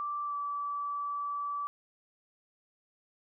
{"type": "tone with pitch glide", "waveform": "sine", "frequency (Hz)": [1170, 1154.6], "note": ["D6", "D6"], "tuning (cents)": [-7, -30], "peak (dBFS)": -32, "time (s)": [0, 1.67], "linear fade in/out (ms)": 0, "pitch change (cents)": -23, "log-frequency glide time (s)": [0.25, 0.35], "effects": []}